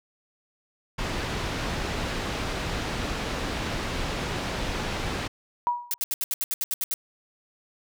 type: low-pass noise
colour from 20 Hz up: pink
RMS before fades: -30 dBFS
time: 0.98-5.28 s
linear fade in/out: 10 ms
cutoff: 4600 Hz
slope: 12 dB/octave
type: tone with exponential decay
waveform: sine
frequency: 964 Hz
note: B5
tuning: 42 cents flat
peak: -18 dBFS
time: 5.67-5.98 s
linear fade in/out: 0 ms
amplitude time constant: 67 ms
type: noise bursts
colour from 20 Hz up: blue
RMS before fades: -27 dBFS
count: 11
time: 5.91-6.939 s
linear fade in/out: 0 ms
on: 29 ms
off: 71 ms
effects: none